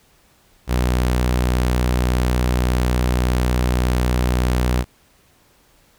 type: tone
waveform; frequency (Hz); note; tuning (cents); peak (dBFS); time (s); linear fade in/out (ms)
sawtooth; 61.74; B1; 0; -12; 0.67-4.85; 50
effects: pink hiss -56 dBFS RMS until 5.98 s